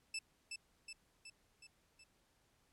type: tone with echo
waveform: 20% pulse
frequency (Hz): 2637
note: E7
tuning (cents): 0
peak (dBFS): -35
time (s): 0.14-0.19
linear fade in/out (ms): 5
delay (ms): 370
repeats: 5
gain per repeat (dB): -4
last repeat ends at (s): 2.04
effects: pink hiss -75 dBFS RMS until 2.72 s + low-pass 12000 Hz 12 dB/octave